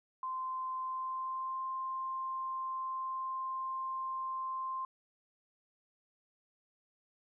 sine tone with pitch glide, 1038 to 1050.1 Hz, C6 to C6, -14 to +6 cents, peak -35 dBFS, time 0.23-4.85 s, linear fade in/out 2 ms, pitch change +20 cents, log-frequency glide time 0.79-1.61 s, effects none

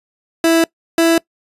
30% pulse tone pair in turn, 329.6 / 331.2 Hz, E4 / E4, 0 / +8 cents, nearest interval unison, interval 8 cents, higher second, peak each -7 dBFS, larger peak neither, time 0.44-0.64 / 0.98-1.18 s, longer neither, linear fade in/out 2 ms, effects noise-tail reverb RT60 0.1 s tail -23 dB re dry + resampled to 32000 Hz

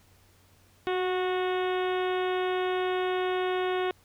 harmonic tone with a mistuned harmonic, 366.1 Hz, F#4, 18 cents flat, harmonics 1 / 2 / 3 / 4 / 5 / 6 / 7 / 8 / 9 / 10, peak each -27 / -33 / -37 / -39 / -41 / -43 / -44 / -45 / -46 / -47 dBFS, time 0.87-3.91 s, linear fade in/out 0 ms, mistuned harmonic 1, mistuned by +16 cents, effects added 93 Hz sine -62 dBFS peak until 4.04 s + pink hiss -62 dBFS RMS until 4.04 s

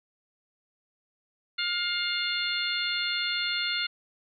harmonic tone, 707 Hz, F5, 21 cents sharp, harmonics 2 / 3 / 4 / 5 / 6, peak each -33 / -33 / -33 / -33 / -33 dBFS, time 1.58-3.87 s, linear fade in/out 10 ms, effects none

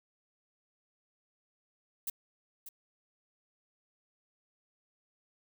violet noise with echo, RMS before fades -35 dBFS, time 2.07-2.1 s, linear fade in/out 5 ms, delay 590 ms, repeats 1, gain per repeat -11 dB, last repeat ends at 2.69 s, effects none

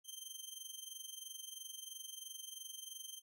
15% pulse tone with amplitude modulation, 3136 Hz, G7, in tune, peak -37 dBFS, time 0.04-3.22 s, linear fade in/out 50 ms, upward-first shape sine, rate 23 Hz, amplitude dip 75%, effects none

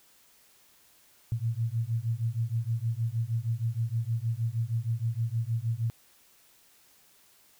sine beating tone pair, 111.8 / 118.2 Hz, A2 / A#2, +28 / +24 cents, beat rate 6.4 Hz, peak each -30 / -30 dBFS, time 1.32-5.9 s, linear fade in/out 0 ms, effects white hiss -61 dBFS RMS until 7.59 s

